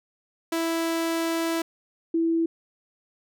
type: tone pair in turn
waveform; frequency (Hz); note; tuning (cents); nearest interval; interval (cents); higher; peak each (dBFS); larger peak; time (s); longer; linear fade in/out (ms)
sawtooth / sine; 330.1 / 330.1; E4 / E4; +2 / +2; unison; 0; neither; -20; neither; 0.52-1.62 / 2.14-2.46; first; 5
effects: none